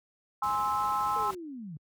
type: chord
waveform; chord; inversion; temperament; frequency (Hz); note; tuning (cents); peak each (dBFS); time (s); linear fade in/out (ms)
sine; Ab augmented; none; equal with one note detuned; 830.6 / 1046.5 / 1306.4; Ab5 / C6 / E6; 0 / 0 / -16; -31 / -30 / -31; 0.42-1.31; 5
type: noise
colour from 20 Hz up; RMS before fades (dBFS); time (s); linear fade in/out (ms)
pink; -45; 0.43-1.35; 5
type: linear sweep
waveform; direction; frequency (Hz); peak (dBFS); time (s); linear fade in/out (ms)
sine; down; 466.8 to 141; -38; 1.16-1.77; 2
effects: high-pass 60 Hz 12 dB/octave